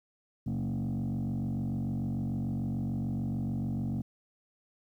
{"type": "tone with frequency modulation", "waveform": "sine", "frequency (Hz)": 175.2, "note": "F3", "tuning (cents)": 6, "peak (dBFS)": -27, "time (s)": [0.46, 4.02], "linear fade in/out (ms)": 10, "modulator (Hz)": 46.8, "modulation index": 1.8, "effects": ["tanh soft clip ceiling -29 dBFS", "11-bit"]}